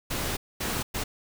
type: noise bursts at uneven times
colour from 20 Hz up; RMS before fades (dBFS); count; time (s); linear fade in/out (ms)
pink; -30; 3; 0.1-0.37 / 0.6-0.83 / 0.94-1.04; 10
effects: none